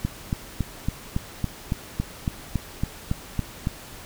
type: click train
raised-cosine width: 5 ms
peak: -11 dBFS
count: 14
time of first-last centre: 0.05-3.671 s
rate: 3.59 Hz
effects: pink hiss -42 dBFS RMS until 4.05 s